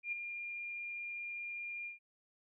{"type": "tone with ADSR envelope", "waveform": "sine", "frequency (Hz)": 2405, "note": "D7", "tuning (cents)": 41, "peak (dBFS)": -33, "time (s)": [0.03, 1.99], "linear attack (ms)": 94, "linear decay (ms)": 9, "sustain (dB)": -7, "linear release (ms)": 130, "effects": []}